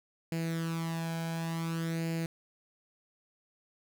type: tone with flanger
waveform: sawtooth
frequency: 164.81 Hz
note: E3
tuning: in tune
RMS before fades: -34 dBFS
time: 0.32-2.26 s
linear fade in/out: 2 ms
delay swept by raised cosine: 0.42 to 1.28 ms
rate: 0.56 Hz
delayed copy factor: +0.65
effects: none